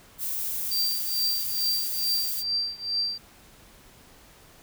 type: noise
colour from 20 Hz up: violet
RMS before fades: -30 dBFS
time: 0.18-2.44 s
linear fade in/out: 50 ms
type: tone with tremolo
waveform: sine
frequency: 4699 Hz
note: D8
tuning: in tune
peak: -22 dBFS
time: 0.71-3.18 s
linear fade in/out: 5 ms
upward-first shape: triangle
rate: 2.3 Hz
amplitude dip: 95%
effects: pink hiss -53 dBFS RMS until 4.62 s